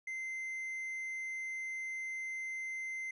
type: tone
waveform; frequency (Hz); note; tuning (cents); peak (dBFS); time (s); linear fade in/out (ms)
triangle; 2075; C7; -15; -36; 0.07-3.11; 5
effects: resampled to 24000 Hz